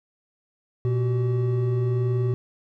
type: tone pair together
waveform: triangle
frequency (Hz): 119.9 / 380.7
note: A#2 / F#4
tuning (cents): +49 / +49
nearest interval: octave + minor sixth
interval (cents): 2000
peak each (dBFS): -19 / -26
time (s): 0.85-2.34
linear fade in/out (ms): 0
effects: none